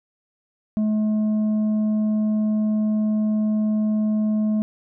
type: tone with tanh clipping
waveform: triangle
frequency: 214.2 Hz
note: A3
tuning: 46 cents flat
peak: -19 dBFS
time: 0.77-4.62 s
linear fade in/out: 0 ms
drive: 9 dB
effects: none